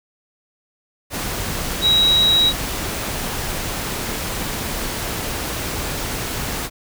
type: tone in noise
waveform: sine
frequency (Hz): 3845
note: B7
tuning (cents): -47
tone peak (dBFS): -12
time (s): 1.81-2.53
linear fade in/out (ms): 50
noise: pink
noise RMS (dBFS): -25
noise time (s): 1.1-6.7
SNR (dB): +10
effects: none